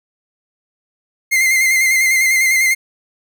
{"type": "tone with vibrato", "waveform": "45% pulse", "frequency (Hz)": 2093, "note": "C7", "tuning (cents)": 0, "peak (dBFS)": -11, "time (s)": [1.31, 2.75], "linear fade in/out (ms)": 20, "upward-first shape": "square", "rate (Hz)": 10, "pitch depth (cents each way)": 32, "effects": []}